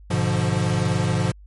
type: chord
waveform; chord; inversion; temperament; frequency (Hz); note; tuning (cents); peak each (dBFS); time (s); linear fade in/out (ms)
square; G# diminished seventh; none; equal with one note detuned; 102.57 / 123.47 / 146.83 / 174.61; G#2 / B2 / D3 / F3; -21 / 0 / 0 / 0; -25 / -25 / -27 / -25; 0.1-1.32; 10
effects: added 50 Hz sine -42 dBFS peak until 1.46 s + MP3 48 kbps